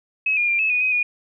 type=tone with pitch steps; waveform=sine; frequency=2564 / 2421 / 2384 / 2594 / 2469 / 2520 / 2447 Hz; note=E7 / D#7 / D7 / E7 / D#7 / D#7 / D#7; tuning=-49 / -48 / +25 / -28 / -14 / +21 / -29 cents; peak=-17 dBFS; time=0.26-1.03 s; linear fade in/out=5 ms; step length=110 ms; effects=none